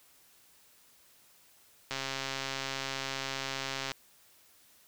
click train, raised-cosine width 0.2 ms, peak -17 dBFS, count 272, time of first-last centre 1.91-3.917 s, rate 135 Hz, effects white hiss -62 dBFS RMS until 4.87 s

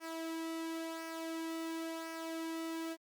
sawtooth tone with flanger, 326.4 Hz, E4, 17 cents flat, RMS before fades -41 dBFS, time 0-2.97 s, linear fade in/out 50 ms, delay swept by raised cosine 0.26 to 1.86 ms, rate 0.95 Hz, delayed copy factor -0.5, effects Opus 48 kbps

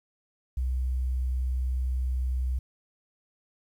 sine tone, 63.5 Hz, B1, 49 cents sharp, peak -25 dBFS, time 0.57-2.59 s, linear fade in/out 5 ms, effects 10-bit

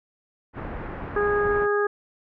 pink low-pass noise, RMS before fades -34 dBFS, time 0.53-1.68 s, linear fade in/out 50 ms, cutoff 1800 Hz, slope 24 dB/octave
harmonic tone, 411.7 Hz, G#4, 15 cents flat, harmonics 1 / 2 / 3 / 4, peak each -21 / -33 / -28 / -28 dBFS, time 1.16-1.87 s, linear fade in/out 5 ms
effects none

